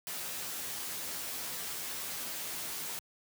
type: noise with comb filter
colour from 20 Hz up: white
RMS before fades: -39 dBFS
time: 0.07-2.99 s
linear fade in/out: 0 ms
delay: 12 ms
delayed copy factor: +0.65
effects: high-pass 100 Hz 12 dB/octave